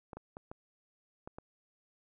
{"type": "clicks", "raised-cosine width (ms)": 1, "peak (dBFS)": -30, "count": 6, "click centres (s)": [0.132, 0.17, 0.369, 0.515, 1.275, 1.385], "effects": []}